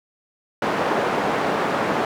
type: band-pass noise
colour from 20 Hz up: white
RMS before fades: -22 dBFS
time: 0.62-2.05 s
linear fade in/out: 2 ms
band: 200 to 980 Hz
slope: 12 dB/octave
effects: none